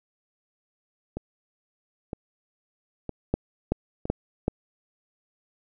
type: two click trains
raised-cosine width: 2 ms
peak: -18 / -9 dBFS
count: 4 / 4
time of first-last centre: 1.17-4.055 / 3.34-4.481 s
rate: 1.04 / 2.63 Hz
effects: none